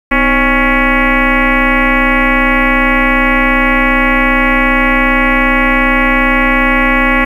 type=tone with frequency modulation; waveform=sine; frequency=1108.7 Hz; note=C#6; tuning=in tune; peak=-7 dBFS; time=0.11-7.25 s; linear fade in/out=10 ms; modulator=285 Hz; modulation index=4.4; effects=7-bit